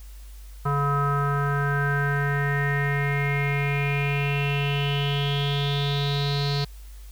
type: tone with low-pass filter sweep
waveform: square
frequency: 142.1 Hz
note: C#3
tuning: 43 cents sharp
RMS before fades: -24 dBFS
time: 0.65-6.65 s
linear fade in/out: 10 ms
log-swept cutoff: 1200 to 4300 Hz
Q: 7.9
effects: added 50 Hz sine -39 dBFS peak until 7.11 s + white hiss -54 dBFS RMS until 7.11 s